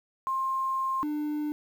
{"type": "tone pair in turn", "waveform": ["sine", "triangle"], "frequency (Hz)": [1060, 298.9], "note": ["C6", "D4"], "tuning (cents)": [22, 31], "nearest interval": "octave + minor seventh", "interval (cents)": 2191, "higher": "first", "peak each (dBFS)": -26, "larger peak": "neither", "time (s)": [[0.27, 1.03], [1.03, 1.52]], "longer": "first", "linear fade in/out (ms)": 0, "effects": ["9-bit"]}